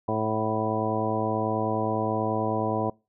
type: harmonic tone with a mistuned harmonic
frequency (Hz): 109.4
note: A2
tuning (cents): -9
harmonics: 1 / 2 / 3 / 4 / 5 / 6 / 7 / 9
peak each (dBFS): -32 / -32 / -32 / -32 / -32 / -32 / -32 / -32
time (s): 0.08-2.9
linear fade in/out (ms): 5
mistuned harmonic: 7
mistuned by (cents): -18
effects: noise-tail reverb RT60 0.3 s tail -26 dB re dry